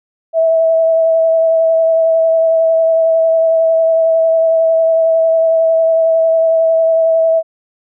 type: tone with vibrato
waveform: sine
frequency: 652 Hz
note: E5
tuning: 19 cents flat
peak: -8 dBFS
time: 0.33-7.43 s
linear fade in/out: 50 ms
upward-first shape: sine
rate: 11 Hz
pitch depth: 14 cents each way
effects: none